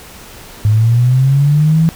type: linear sweep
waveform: sine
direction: up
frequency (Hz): 103.83 to 165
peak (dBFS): -7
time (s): 0.65-1.89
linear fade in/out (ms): 0
effects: pink hiss -35 dBFS RMS until 1.95 s